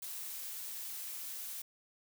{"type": "noise", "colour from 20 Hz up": "blue", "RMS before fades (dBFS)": -43, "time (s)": [0.02, 1.62], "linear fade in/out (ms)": 5, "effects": []}